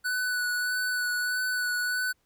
square tone with vibrato, 1486 Hz, F#6, 7 cents sharp, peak -27 dBFS, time 0.04-2.13 s, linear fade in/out 20 ms, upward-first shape sine, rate 1.6 Hz, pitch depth 17 cents each way, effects pink hiss -72 dBFS RMS until 2.25 s

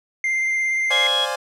triangle tone with vibrato, 2093 Hz, C7, in tune, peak -17 dBFS, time 0.24-1.07 s, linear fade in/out 2 ms, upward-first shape sine, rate 17 Hz, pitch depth 13 cents each way
25% pulse chord, D half-diminished seventh, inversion third, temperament equal, 523.3 / 587.3 / 698.5 / 830.6 Hz, C5 / D5 / F5 / Ab5, 0 / 0 / 0 / 0 cents, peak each -24 / -25 / -28 / -24 dBFS, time 0.9-1.36 s, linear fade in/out 10 ms
sine tone, 3322 Hz, G#7, in tune, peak -18 dBFS, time 0.91-1.26 s, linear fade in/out 20 ms
effects low-pass 10000 Hz 12 dB/octave

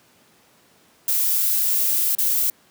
violet noise with dropouts, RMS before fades -20 dBFS, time 1.08-2.5 s, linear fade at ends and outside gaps 2 ms, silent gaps 2.151-2.185 s, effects pink hiss -56 dBFS RMS until 2.7 s + high-pass 150 Hz 12 dB/octave

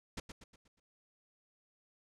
pink noise with echo, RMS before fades -40 dBFS, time 0.17-0.2 s, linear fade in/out 5 ms, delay 120 ms, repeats 5, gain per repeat -7 dB, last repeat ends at 0.8 s, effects low-pass 8000 Hz 12 dB/octave

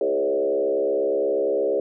sine tone with frequency modulation, 477.9 Hz, A#4, 43 cents sharp, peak -19 dBFS, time 0.01-1.8 s, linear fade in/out 2 ms, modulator 68.5 Hz, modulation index 1.7, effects none

